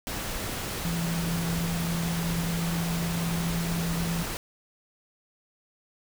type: tone in noise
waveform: sine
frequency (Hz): 168.4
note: E3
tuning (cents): +37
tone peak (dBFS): -27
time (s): 0.85-4.23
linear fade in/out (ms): 0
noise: pink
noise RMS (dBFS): -33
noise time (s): 0.07-4.37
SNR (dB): +3
effects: none